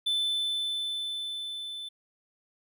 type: tone with level ramp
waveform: triangle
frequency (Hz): 3520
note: A7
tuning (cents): 0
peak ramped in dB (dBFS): -23 to -35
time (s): 0.06-1.89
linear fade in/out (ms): 10
effects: none